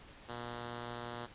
5% pulse tone, 120 Hz, B2, 49 cents flat, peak -30 dBFS, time 0.28-1.27 s, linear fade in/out 20 ms, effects pink hiss -55 dBFS RMS until 1.34 s + resampled to 8000 Hz

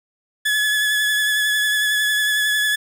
30% pulse tone with vibrato, 1708 Hz, G#6, 48 cents sharp, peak -14 dBFS, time 0.45-2.76 s, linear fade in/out 10 ms, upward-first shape triangle, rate 11 Hz, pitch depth 27 cents each way, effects none

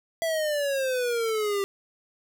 square exponential sweep, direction down, 666 to 392 Hz, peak -25 dBFS, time 0.22-1.64 s, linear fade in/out 0 ms, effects none

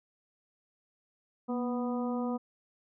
harmonic tone with a mistuned harmonic, 247.1 Hz, B3, 1 cent sharp, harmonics 1 / 2 / 3 / 4 / 5, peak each -31 / -37 / -41 / -43 / -45 dBFS, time 1.48-2.38 s, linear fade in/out 20 ms, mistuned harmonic 1, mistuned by -49 cents, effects none

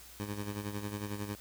15% pulse tone with tremolo, 102.7 Hz, G#2, 19 cents flat, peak -28 dBFS, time 0.2-1.35 s, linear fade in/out 0 ms, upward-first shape sine, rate 11 Hz, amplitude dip 60%, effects added 60 Hz sine -58 dBFS peak until 1.4 s + white hiss -53 dBFS RMS until 1.4 s

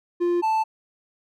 triangle tone pair in turn, 349.2 / 879.9 Hz, F4 / A5, 0 / 0 cents, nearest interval octave + major third, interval 1600 cents, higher second, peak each -17 dBFS, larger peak neither, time 0.2-0.42 / 0.42-0.64 s, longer neither, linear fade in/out 20 ms, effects none

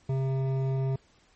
triangle tone with hard clipping, 133.5 Hz, C3, 35 cents sharp, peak -27 dBFS, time 0.09-0.96 s, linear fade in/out 5 ms, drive 15 dB, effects pink hiss -63 dBFS RMS until 1.35 s + MP3 32 kbps

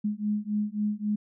sine beating tone pair, 207.7 / 211.4 Hz, G#3 / G#3, 0 / +31 cents, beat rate 3.7 Hz, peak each -29 / -29 dBFS, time 0.04-1.16 s, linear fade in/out 10 ms, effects none

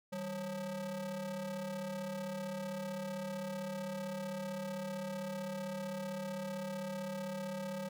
square ring-modulated tone, 176.6 Hz, F3, 20 cents sharp, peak -36 dBFS, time 0.12-7.89 s, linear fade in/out 10 ms, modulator 371 Hz, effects none

